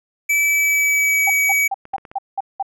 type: tone with pitch glide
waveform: square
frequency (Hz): 2307 to 2271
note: D7 to C#7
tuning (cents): -31 to +41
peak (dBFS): -15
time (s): 0.29-1.68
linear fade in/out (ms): 10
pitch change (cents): -28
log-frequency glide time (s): 0.42-1.35
type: tone bursts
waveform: sine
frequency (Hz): 784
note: G5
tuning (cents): 0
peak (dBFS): -18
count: 7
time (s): 1.27-2.627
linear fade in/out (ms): 5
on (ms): 31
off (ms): 190
type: clicks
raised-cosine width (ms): 0.5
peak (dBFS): -24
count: 5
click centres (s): 1.854 / 1.938 / 1.982 / 2.052 / 2.115
effects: none